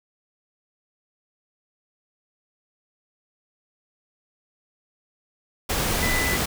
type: tone in noise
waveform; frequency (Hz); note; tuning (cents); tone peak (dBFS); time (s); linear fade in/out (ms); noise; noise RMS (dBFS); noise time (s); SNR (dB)
sine; 1999; B6; +20; -25; 6.02-6.37; 10; pink; -24; 5.69-6.46; -4
effects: none